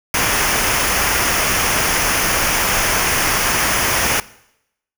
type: noise with comb filter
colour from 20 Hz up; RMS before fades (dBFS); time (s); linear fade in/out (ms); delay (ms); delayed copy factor
pink; -17; 0.14-4.2; 2; 0.25; -0.6
effects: noise-tail reverb RT60 0.8 s tail -20 dB re dry